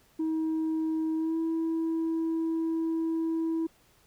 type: tone with pitch glide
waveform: sine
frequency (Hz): 318.3 to 326.1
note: D#4 to E4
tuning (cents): +39 to -19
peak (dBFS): -24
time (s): 0.19-3.67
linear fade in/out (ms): 10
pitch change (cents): +42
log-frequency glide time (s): 1.16-1.37
effects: tanh soft clip ceiling -25 dBFS + pink hiss -63 dBFS RMS until 4.06 s